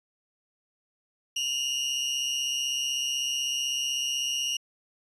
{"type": "tone pair together", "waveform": "30% pulse", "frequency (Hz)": [2819, 2955], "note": ["F7", "F#7"], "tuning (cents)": [16, -3], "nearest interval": "minor second", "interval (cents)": 81, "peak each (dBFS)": [-25, -30], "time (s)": [1.36, 4.57], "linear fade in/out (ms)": 5, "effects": ["resampled to 24000 Hz"]}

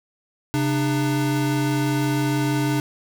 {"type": "tone pair together", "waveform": "square", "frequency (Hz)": [134.7, 299], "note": ["C#3", "D4"], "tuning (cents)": [-49, 31], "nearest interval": "octave + major second", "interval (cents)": 1380, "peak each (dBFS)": -23, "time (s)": [0.54, 2.8], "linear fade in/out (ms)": 0, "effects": []}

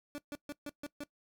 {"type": "tone bursts", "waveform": "30% pulse", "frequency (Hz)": 290.9, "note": "D4", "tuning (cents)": -16, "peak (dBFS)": -36, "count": 6, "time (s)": [0.15, 1.036], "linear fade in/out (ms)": 0, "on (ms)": 31, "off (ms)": 140, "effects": ["noise-tail reverb RT60 0.1 s tail -20 dB re dry"]}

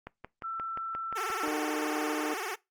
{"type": "click train", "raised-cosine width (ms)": 0.5, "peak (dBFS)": -25, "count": 9, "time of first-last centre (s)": [0.07, 1.478], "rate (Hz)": 5.68}
{"type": "tone", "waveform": "sine", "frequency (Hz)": 1336, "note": "E6", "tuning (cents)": 23, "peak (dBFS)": -33, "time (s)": [0.43, 1.47], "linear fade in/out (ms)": 20}
{"type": "tone with vibrato", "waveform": "10% pulse", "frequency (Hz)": 404.6, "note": "G#4", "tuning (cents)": -45, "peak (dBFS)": -25, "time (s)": [1.15, 2.56], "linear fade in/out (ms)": 20, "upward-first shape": "sine", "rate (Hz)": 18, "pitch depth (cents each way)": 200}
{"type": "harmonic tone", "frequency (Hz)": 152.1, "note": "D#3", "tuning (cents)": -39, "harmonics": [2, 3, 4, 5, 6, 7, 8, 9, 10], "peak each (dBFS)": [-33, -37, -42, -43, -44, -47, -48, -48, -51], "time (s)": [1.43, 2.34], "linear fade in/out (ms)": 5}
{"effects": ["noise-tail reverb RT60 0.2 s tail -21 dB re dry", "Opus 48 kbps"]}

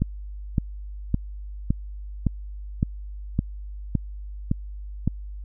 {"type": "click train", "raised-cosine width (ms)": 5, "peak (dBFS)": -8, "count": 10, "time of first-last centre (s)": [0.02, 5.076], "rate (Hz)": 1.78, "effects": ["added 50 Hz sine -33 dBFS peak until 5.44 s"]}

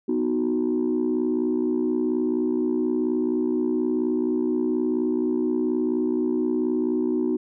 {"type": "chord", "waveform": "sine", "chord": "B major", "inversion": "none", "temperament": "equal", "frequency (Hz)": [246.9, 311.1, 370], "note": ["B3", "D#4", "F#4"], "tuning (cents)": [0, 0, 0], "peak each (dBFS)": -24, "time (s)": [0.08, 7.37], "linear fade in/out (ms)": 10, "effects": ["tanh soft clip ceiling -15 dBFS"]}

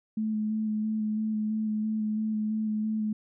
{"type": "tone with vibrato", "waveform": "sine", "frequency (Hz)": 215.8, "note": "A3", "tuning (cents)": -33, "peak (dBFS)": -26, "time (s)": [0.17, 3.13], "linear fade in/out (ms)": 5, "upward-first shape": "square", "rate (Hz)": 3, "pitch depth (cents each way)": 14, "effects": []}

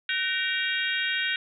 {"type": "harmonic tone with a mistuned harmonic", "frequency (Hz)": 466.2, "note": "A#4", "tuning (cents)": 0, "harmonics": [3, 4, 5, 6, 7, 8], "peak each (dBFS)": [-30, -31, -32, -33, -33, -34], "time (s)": [0.09, 1.36], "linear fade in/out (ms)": 2, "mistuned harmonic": 3, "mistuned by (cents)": 140, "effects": []}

